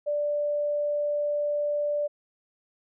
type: tone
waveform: sine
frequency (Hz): 587.3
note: D5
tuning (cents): 0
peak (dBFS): -24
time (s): 0.06-2.08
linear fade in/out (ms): 20
effects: none